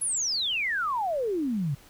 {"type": "exponential sweep", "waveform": "sine", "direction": "down", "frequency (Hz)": [10970, 130.8], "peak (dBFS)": -25, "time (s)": [0.01, 1.75], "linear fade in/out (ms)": 10, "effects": ["pink hiss -54 dBFS RMS until 1.89 s"]}